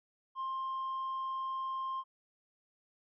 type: tone with tanh clipping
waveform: sine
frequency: 1057 Hz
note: C6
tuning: 17 cents sharp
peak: -35 dBFS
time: 0.35-2.04 s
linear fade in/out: 50 ms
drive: 1 dB
effects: none